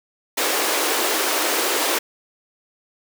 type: high-pass noise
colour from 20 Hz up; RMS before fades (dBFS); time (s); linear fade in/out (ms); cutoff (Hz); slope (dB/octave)
pink; -21; 0.37-1.99; 10; 300; 48
effects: none